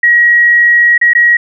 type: tone with dropouts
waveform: sine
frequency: 1903 Hz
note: A#6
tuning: 35 cents sharp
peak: -4 dBFS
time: 0.03-1.37 s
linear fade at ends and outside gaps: 5 ms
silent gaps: 0.979-1.013 / 1.134-1.15 s
effects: none